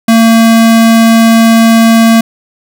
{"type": "tone", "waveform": "square", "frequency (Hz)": 227, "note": "A#3", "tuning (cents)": -46, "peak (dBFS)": -3, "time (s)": [0.08, 2.21], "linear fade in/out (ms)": 5, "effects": []}